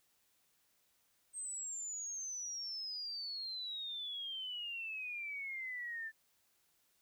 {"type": "exponential sweep", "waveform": "sine", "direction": "down", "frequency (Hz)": [8410, 1761], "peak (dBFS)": -40, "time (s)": [1.33, 6.12], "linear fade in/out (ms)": 50, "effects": ["white hiss -75 dBFS RMS until 7.01 s"]}